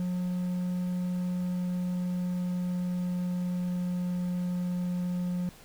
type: tone with pitch glide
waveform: triangle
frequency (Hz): 180 to 178.55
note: F#3 to F3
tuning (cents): -47 to +39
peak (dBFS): -26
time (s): 0-5.49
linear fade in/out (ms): 0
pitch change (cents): -14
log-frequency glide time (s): 1.04-4.76
effects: pink hiss -53 dBFS RMS until 5.64 s